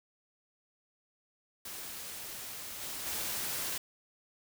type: noise with level steps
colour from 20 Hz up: white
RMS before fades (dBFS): -43 / -40 / -36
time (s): 1.65-3.78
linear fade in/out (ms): 5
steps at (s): 2.8 / 3.05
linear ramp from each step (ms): 20
effects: none